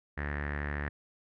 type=tone with low-pass filter; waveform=sawtooth; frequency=72.7 Hz; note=D2; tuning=17 cents flat; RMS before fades=-35 dBFS; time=0.17-0.89 s; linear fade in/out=10 ms; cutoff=1800 Hz; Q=8; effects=none